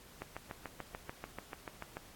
click train, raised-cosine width 0.5 ms, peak -26 dBFS, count 13, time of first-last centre 0.22-1.969 s, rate 6.86 Hz, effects pink hiss -57 dBFS RMS until 2.15 s + AAC 64 kbps

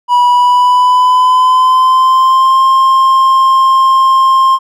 triangle tone with pitch glide, 977 to 1059.3 Hz, B5 to C6, -19 to +21 cents, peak -3 dBFS, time 0.08-4.59 s, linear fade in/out 50 ms, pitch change +140 cents, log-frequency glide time 0.28-2.64 s, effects none

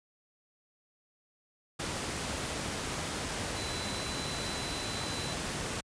sine tone in noise, 4008 Hz, B7, 25 cents sharp, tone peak -41 dBFS, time 3.56-5.34 s, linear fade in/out 10 ms, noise pink, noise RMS -35 dBFS, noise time 1.79-5.81 s, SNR -9 dB, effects high-pass 60 Hz 12 dB/octave + resampled to 22050 Hz

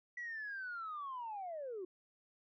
sine linear sweep, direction down, 1964 to 349.2 Hz, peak -40 dBFS, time 0.17-1.85 s, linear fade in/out 5 ms, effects tanh soft clip ceiling -37 dBFS

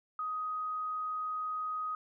sine tone, 1253 Hz, D#6, 12 cents sharp, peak -33 dBFS, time 0.19-1.95 s, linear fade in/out 2 ms, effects none

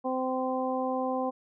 harmonic tone, 258.5 Hz, C4, 21 cents flat, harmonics 1 / 2 / 3 / 4, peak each -32 / -31 / -33 / -36 dBFS, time 0.04-1.31 s, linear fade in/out 20 ms, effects none

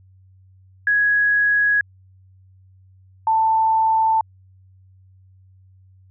sine tone pair in turn, 1667 / 887.4 Hz, G#6 / A5, +6 / +14 cents, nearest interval major seventh, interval 1092 cents, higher first, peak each -14 dBFS, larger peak neither, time 0.87-1.81 / 3.27-4.21 s, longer neither, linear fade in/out 2 ms, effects added 94 Hz sine -48 dBFS peak until 6.1 s

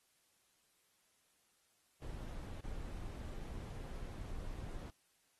brown noise with dropouts, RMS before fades -45 dBFS, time 2.02-4.9 s, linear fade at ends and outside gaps 0 ms, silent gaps 2.607-2.64 s, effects white hiss -75 dBFS RMS until 5.39 s + AAC 32 kbps

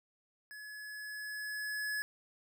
square tone with level ramp, 1700 Hz, G#6, 40 cents sharp, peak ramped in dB -47 to -34 dBFS, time 0.51-2.02 s, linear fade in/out 0 ms, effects none

